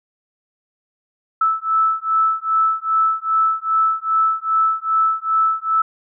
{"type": "beating tone pair", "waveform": "sine", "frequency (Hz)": [1311, 1313.5], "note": ["E6", "E6"], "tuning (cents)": [-10, -7], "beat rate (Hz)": 2.5, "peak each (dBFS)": -18, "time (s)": [1.41, 5.82], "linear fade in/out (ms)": 5, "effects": []}